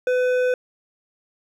sine tone with hard clipping, 502 Hz, B4, 28 cents sharp, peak -19 dBFS, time 0.07-0.54 s, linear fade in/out 2 ms, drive 9 dB, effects none

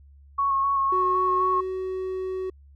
sine tone with vibrato, 1100 Hz, C#6, 14 cents flat, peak -20 dBFS, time 0.38-1.61 s, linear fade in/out 10 ms, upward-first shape square, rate 3.9 Hz, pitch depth 18 cents each way
triangle tone with pitch glide, 370 to 374.7 Hz, F#4 to F#4, 0 to +22 cents, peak -25 dBFS, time 0.92-2.5 s, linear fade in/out 5 ms, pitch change +22 cents, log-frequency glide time 1.21-1.65 s
effects added 70 Hz sine -48 dBFS peak until 2.75 s

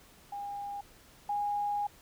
sine tone pair in turn, 810 / 821.3 Hz, G#5 / G#5, -43 / -20 cents, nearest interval unison, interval 23 cents, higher second, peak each -36 / -29 dBFS, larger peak second, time 0.32-0.81 / 1.29-1.87 s, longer second, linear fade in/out 5 ms, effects pink hiss -58 dBFS RMS until 2.01 s

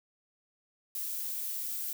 violet noise, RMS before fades -36 dBFS, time 0.95-1.93 s, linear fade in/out 2 ms, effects none

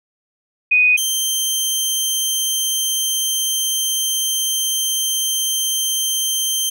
sine / 15% pulse tone pair in turn, 2489 / 3136 Hz, D#7 / G7, 0 / 0 cents, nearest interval major third, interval 400 cents, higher second, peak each -10 dBFS, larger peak neither, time 0.71-0.97 / 0.97-6.7 s, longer second, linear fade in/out 10 ms, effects none

